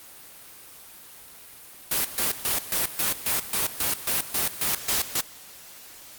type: noise with tremolo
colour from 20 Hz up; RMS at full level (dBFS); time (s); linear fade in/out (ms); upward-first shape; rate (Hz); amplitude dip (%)
white; -24; 1.91-5.21; 5; square; 3.7; 80
effects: white hiss -46 dBFS RMS until 6.18 s + Opus 32 kbps